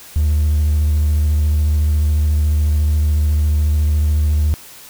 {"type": "tone with vibrato", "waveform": "triangle", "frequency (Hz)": 75.6, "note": "D#2", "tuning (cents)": -49, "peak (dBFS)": -9, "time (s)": [0.16, 4.54], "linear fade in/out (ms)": 0, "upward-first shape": "sine", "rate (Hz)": 14, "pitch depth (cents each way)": 27, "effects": ["tanh soft clip ceiling -7 dBFS", "white hiss -39 dBFS RMS until 4.89 s"]}